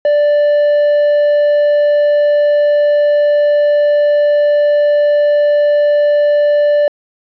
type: tone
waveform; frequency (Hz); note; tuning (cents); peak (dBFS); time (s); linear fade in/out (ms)
triangle; 587.3; D5; 0; -6; 0.05-6.88; 2
effects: resampled to 11025 Hz + 8-bit